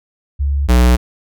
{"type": "tone pair in turn", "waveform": ["sine", "square"], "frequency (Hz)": [70.4, 61.2], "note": ["C#2", "B1"], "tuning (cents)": [27, -15], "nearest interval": "major second", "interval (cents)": 242, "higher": "first", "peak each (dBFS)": [-13, -8], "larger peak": "second", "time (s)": [[0.39, 0.68], [0.68, 0.97]], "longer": "neither", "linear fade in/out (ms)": 20, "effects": []}